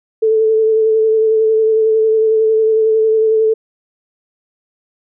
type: tone with vibrato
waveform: sine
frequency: 440 Hz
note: A4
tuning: in tune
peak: -9 dBFS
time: 0.22-3.54 s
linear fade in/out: 10 ms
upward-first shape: sine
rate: 11 Hz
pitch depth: 20 cents each way
effects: none